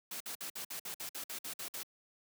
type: noise bursts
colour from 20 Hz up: white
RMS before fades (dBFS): -42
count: 12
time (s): 0.11-1.832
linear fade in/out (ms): 5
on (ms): 94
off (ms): 54
effects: high-pass 150 Hz 12 dB/octave